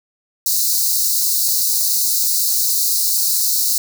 white high-pass noise, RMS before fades -17 dBFS, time 0.46-3.78 s, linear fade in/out 2 ms, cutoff 4000 Hz, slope 96 dB/octave, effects none

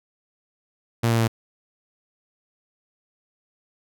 sawtooth tone with pitch steps, 116.54 / 115 / 113.48 Hz, A#2 / A#2 / A#2, 0 / -23 / -46 cents, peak -14 dBFS, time 1.03-1.279 s, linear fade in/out 10 ms, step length 83 ms, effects none

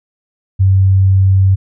sine tone, 95.8 Hz, G2, 39 cents flat, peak -6 dBFS, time 0.59-1.56 s, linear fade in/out 20 ms, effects none

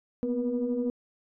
sine tone cluster, 237.6 / 249.9 / 483.2 Hz, A#3 / B3 / B4, +33 / +21 / -38 cents, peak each -34 / -28 / -30 dBFS, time 0.23-0.9 s, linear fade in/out 0 ms, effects tanh soft clip ceiling -18 dBFS

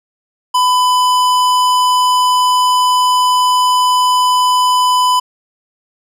sine tone with hard clipping, 1001 Hz, B5, 23 cents sharp, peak -11 dBFS, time 0.54-5.2 s, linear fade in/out 10 ms, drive 17 dB, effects none

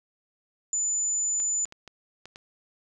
sine tone, 7010 Hz, A8, 7 cents flat, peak -24 dBFS, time 0.73-1.65 s, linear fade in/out 2 ms
clicks, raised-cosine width 0.2 ms, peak -26 dBFS, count 6, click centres 1.401 / 1.655 / 1.724 / 1.877 / 2.256 / 2.359 s
effects none

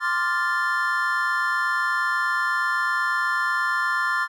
triangle chord, D minor seventh, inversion third, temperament equal, 1046.5 / 1174.7 / 1396.9 / 1760 Hz, C6 / D6 / F6 / A6, 0 / 0 / 0 / 0 cents, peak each -25 / -28 / -24 / -23 dBFS, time 0-4.28 s, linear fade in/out 50 ms, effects none

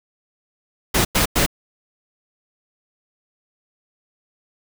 pink noise bursts, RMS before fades -17 dBFS, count 3, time 0.94-1.464 s, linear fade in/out 10 ms, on 110 ms, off 97 ms, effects none

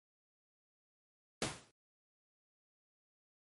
pink noise with exponential decay, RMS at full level -32 dBFS, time 1.42-1.71 s, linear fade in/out 1 ms, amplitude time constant 62 ms, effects high-pass 100 Hz 12 dB/octave + MP3 48 kbps

